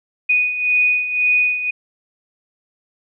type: beating tone pair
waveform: sine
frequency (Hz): 2478 / 2479.9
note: D#7 / D#7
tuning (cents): -8 / -6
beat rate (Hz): 1.9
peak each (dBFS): -21 / -15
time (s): 0.29-1.71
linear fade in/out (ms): 10
effects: none